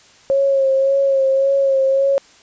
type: tone with vibrato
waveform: sine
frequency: 543 Hz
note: C#5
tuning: 36 cents flat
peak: -12 dBFS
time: 0.3-2.18 s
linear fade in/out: 0 ms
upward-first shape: sine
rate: 1.8 Hz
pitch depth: 28 cents each way
effects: white hiss -48 dBFS RMS until 2.42 s + resampled to 16000 Hz